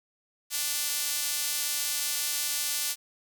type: tone with high-pass filter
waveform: sawtooth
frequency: 293.7 Hz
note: D4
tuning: in tune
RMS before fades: -30 dBFS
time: 0.5-2.96 s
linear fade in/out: 50 ms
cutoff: 5100 Hz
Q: 0.54
effects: none